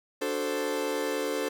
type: chord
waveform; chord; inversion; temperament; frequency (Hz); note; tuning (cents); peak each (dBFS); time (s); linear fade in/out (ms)
40% pulse; D dominant seventh; none; equal; 293.7 / 370 / 440 / 523.3; D4 / F#4 / A4 / C5; 0 / 0 / 0 / 0; -34 / -36 / -31 / -32; 0.21-1.49; 10
effects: 10-bit